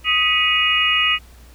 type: tone cluster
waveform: sine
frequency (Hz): 1254 / 1963 / 2221 / 2492 / 2881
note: D#6 / B6 / C#7 / D#7 / F#7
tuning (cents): +13 / -11 / +3 / +2 / -47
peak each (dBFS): -23 / -23 / -27 / -19 / -18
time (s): 0.04-1.19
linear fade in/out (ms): 50
effects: added 60 Hz sine -42 dBFS peak until 1.54 s + pink hiss -50 dBFS RMS until 1.54 s